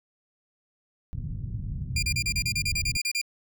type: low-pass noise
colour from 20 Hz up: white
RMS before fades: -32 dBFS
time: 1.13-2.97 s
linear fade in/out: 0 ms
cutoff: 140 Hz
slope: 24 dB/octave
type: tone bursts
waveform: 20% pulse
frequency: 2400 Hz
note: D7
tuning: 37 cents sharp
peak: -20 dBFS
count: 13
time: 1.96-3.215 s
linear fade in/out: 5 ms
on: 67 ms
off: 32 ms
effects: none